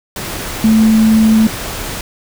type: tone in noise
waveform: sine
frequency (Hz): 220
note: A3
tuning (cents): 0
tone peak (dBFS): -6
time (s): 0.64-1.47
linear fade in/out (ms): 2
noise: pink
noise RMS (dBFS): -23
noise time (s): 0.16-2.01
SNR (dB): +14
effects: none